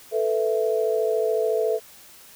sine chord, A suspended second, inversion none, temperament equal, 440 / 493.9 / 659.3 Hz, A4 / B4 / E5, 0 / 0 / 0 cents, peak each -22 / -26 / -26 dBFS, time 0.11-1.8 s, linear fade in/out 50 ms, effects white hiss -48 dBFS RMS until 2.35 s

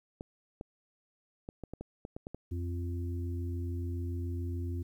clicks, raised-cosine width 2 ms, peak -27 dBFS, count 10, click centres 0.209 / 0.611 / 1.489 / 1.637 / 1.736 / 1.81 / 2.051 / 2.165 / 2.269 / 2.346 s
harmonic tone, 87 Hz, F2, 6 cents flat, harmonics 1 / 3 / 4, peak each -33 / -43 / -45 dBFS, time 2.51-4.83 s, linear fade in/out 10 ms
effects 11-bit

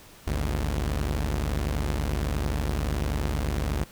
sawtooth tone pair together, 51.76 / 73.2 Hz, G#1 / D2, -5 / -5 cents, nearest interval tritone, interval 600 cents, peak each -24 dBFS, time 0.27-3.84 s, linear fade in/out 0 ms, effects pink hiss -50 dBFS RMS until 3.91 s

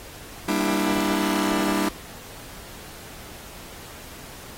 sawtooth chord, E half-diminished seventh, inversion first, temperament just, 197.78 / 237.3 / 296.7 / 329.6 Hz, G3 / Bb3 / D4 / E4, +16 / +31 / +18 / 0 cents, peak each -22 / -27 / -21 / -23 dBFS, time 0.48-1.89 s, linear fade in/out 5 ms, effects pink hiss -42 dBFS RMS until 4.57 s + AAC 48 kbps

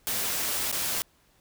white noise with dropouts, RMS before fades -29 dBFS, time 0.07-1.02 s, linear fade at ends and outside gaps 0 ms, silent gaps 0.715-0.726 s, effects pink hiss -64 dBFS RMS until 1.4 s

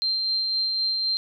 sine tone with tremolo, 4154 Hz, C8, 13 cents flat, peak -21 dBFS, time 0.02-1.17 s, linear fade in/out 0 ms, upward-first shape sine, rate 3.9 Hz, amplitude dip 25%, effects none

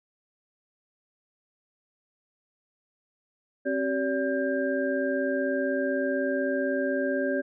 sine tone cluster, 267.1 / 383 / 574 / 1596 Hz, C4 / G4 / D5 / G6, +36 / -40 / -40 / +31 cents, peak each -29 / -31 / -28 / -33 dBFS, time 3.65-7.42 s, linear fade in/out 20 ms, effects none

